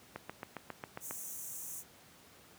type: click train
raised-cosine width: 0.5 ms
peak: -25 dBFS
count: 8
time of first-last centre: 0.16-1.11 s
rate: 7.37 Hz
type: high-pass noise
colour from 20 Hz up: pink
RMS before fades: -44 dBFS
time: 1-1.84 s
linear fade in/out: 50 ms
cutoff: 6000 Hz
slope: 96 dB/octave
effects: pink hiss -59 dBFS RMS until 2.58 s + high-pass 100 Hz 12 dB/octave